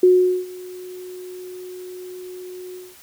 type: tone with ADSR envelope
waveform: sine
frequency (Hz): 365.1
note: F#4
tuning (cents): -23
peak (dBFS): -8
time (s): 0.03-2.96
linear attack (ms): 4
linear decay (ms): 420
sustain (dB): -24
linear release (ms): 210
effects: white hiss -47 dBFS RMS until 3.02 s